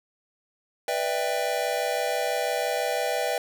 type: chord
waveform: square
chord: E minor seventh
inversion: second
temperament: just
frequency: 494.4 / 593.3 / 659.3 / 791.1 Hz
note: B4 / D5 / E5 / G5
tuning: +2 / +18 / 0 / +16 cents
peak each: -31 dBFS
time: 0.88-3.38 s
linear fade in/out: 2 ms
effects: none